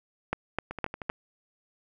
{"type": "two click trains", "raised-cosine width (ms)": 0.5, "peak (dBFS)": [-21, -12], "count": [6, 4], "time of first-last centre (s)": [[0.71, 1.095], [0.33, 1.099]], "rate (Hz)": [13, 3.9], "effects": []}